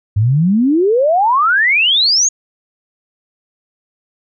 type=exponential sweep; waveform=sine; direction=up; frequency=98 to 6800 Hz; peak=-9 dBFS; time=0.16-2.29 s; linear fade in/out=10 ms; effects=none